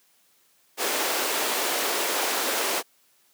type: high-pass noise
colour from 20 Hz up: pink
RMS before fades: -26 dBFS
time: 0.77-2.83 s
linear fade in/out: 50 ms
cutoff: 340 Hz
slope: 24 dB/octave
effects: white hiss -63 dBFS RMS until 3.33 s + high-pass 150 Hz 12 dB/octave